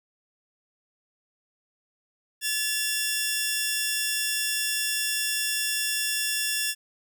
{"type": "tone pair together", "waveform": "10% pulse", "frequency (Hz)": [1725, 2750], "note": ["A6", "F7"], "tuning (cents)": [-35, -27], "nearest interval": "minor sixth", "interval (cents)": 808, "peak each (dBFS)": -19, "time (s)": [2.41, 6.75], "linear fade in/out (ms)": 50, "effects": []}